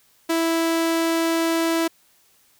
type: tone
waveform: sawtooth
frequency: 329.6 Hz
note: E4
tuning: in tune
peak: -15 dBFS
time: 0.29-1.88 s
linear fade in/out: 10 ms
effects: white hiss -59 dBFS RMS until 2.59 s